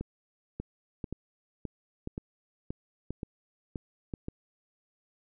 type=two click trains; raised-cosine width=3 ms; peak=-22 / -22 dBFS; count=8 / 5; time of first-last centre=0.6-4.284 / 0.01-4.138 s; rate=1.9 / 0.969 Hz; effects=none